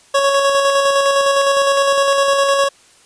25% pulse tone with tremolo, 554.4 Hz, C#5, in tune, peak -7 dBFS, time 0.14-2.69 s, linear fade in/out 10 ms, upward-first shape square, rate 9.8 Hz, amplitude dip 30%, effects white hiss -49 dBFS RMS until 3.05 s + resampled to 22050 Hz

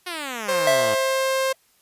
5% pulse exponential sweep, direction down, 370.3 to 101 Hz, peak -17 dBFS, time 0.06-0.95 s, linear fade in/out 10 ms
sawtooth tone, 530 Hz, C5, 22 cents sharp, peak -16 dBFS, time 0.48-1.53 s, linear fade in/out 10 ms
square tone with exponential decay, 659.3 Hz, E5, in tune, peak -16 dBFS, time 0.67-1.55 s, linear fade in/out 2 ms, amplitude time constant 190 ms
effects white hiss -61 dBFS RMS until 1.81 s + resampled to 32000 Hz

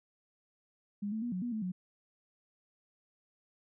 sine tone with pitch steps, 204.1 / 219.6 / 240.5 / 182.9 / 241.5 / 217.8 / 182.5 Hz, G#3 / A3 / B3 / F#3 / B3 / A3 / F#3, -30 / -3 / -46 / -20 / -39 / -17 / -24 cents, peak -33 dBFS, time 1.02-1.72 s, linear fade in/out 10 ms, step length 100 ms, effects none

